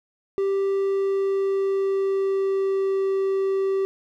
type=tone with pitch glide; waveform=triangle; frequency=392 to 387.5 Hz; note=G4 to G4; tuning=0 to -20 cents; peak=-18 dBFS; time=0.38-3.85 s; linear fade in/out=0 ms; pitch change=-20 cents; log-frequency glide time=0.66-3.09 s; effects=none